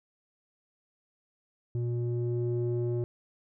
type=tone with low-pass filter sweep; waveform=square; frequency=119.8 Hz; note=A#2; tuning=48 cents sharp; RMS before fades=-30 dBFS; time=1.75-3.04 s; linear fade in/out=0 ms; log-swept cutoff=270 to 430 Hz; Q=2.8; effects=none